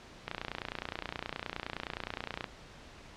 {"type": "click train", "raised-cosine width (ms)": 0.3, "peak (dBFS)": -19, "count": 65, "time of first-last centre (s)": [0.28, 2.442], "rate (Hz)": 29.6, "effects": ["pink hiss -52 dBFS RMS until 3.16 s", "low-pass 5000 Hz 12 dB/octave"]}